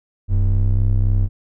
triangle ring-modulated tone, 63.6 Hz, C2, 48 cents flat, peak -8 dBFS, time 0.28-1.29 s, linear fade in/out 50 ms, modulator 32 Hz, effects none

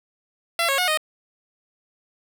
10% pulse tone with pitch steps, 677 / 548 / 725 / 620 Hz, E5 / C#5 / F#5 / D#5, +46 / -20 / -35 / -6 cents, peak -11 dBFS, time 0.59-0.974 s, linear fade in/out 2 ms, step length 96 ms, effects none

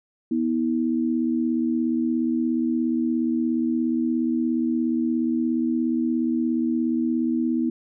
sine tone pair together, 244.1 / 321.1 Hz, B3 / E4, -20 / -45 cents, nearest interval perfect fourth, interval 475 cents, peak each -22 / -24 dBFS, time 0.31-7.7 s, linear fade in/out 5 ms, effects none

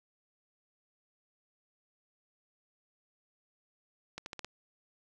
accelerating click train, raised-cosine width 0.2 ms, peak -23 dBFS, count 5, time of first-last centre 4.18-4.446 s, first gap 81 ms, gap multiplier 0.87, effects none

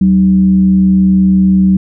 sine tone with frequency modulation, 189.6 Hz, F#3, 43 cents sharp, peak -5 dBFS, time 0.01-1.77 s, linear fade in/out 5 ms, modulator 116 Hz, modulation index 0.32, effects none

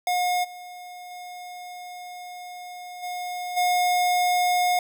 square tone with level steps, 719 Hz, F#5, 50 cents flat, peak -22 / -39 / -37 / -30 / -20 dBFS, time 0.07-4.79 s, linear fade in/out 2 ms, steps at 0.43 / 1.1 / 3.02 / 3.56 s, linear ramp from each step 20 ms, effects 10-bit

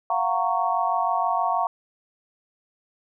sine chord, Gb major seventh, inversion third, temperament just, 693.7 / 740 / 925 / 1110 Hz, F5 / Gb5 / Bb5 / Db6, -12 / 0 / -14 / +2 cents, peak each -26 dBFS, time 0.1-1.67 s, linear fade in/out 2 ms, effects none

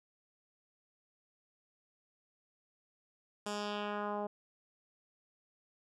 10% pulse tone with low-pass filter sweep, 207 Hz, G#3, 5 cents flat, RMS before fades -38 dBFS, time 3.46-4.27 s, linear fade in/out 5 ms, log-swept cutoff 8600 to 690 Hz, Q 1.6, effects none

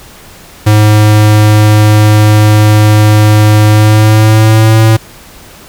square tone with pitch glide, 106.3 to 110.88 Hz, G#2 to A2, +41 to +14 cents, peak -3 dBFS, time 0.66-4.97 s, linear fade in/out 10 ms, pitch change +73 cents, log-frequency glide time 3.68-4.8 s, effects pink hiss -34 dBFS RMS until 5.68 s

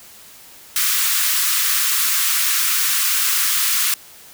white high-pass noise, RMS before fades -18 dBFS, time 0.76-3.94 s, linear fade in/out 2 ms, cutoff 1100 Hz, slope 48 dB/octave, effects white hiss -43 dBFS RMS until 4.33 s

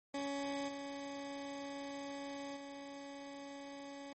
20% pulse tone with level steps, 280 Hz, C#4, 18 cents sharp, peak -33 / -38 / -42 dBFS, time 0.14-4.13 s, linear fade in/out 5 ms, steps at 0.68 / 2.56 s, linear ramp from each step 10 ms, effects MP3 32 kbps

